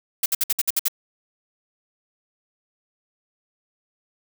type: noise bursts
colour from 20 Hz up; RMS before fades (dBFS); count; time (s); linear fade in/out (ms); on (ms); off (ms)
blue; -20; 8; 0.23-0.883; 5; 30; 59
effects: none